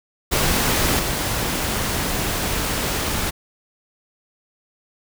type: noise with level steps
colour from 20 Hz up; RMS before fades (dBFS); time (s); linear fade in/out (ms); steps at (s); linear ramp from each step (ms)
pink; -19 / -23; 0.31-3.31; 20; 0.99; 5
effects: none